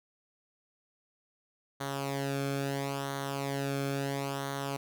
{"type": "tone with flanger", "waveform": "sawtooth", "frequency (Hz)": 138.59, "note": "C#3", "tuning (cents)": 0, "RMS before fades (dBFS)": -34, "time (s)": [1.8, 4.77], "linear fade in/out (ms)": 10, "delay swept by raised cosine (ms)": [0.39, 1.05], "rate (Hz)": 0.74, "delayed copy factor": -0.7, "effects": []}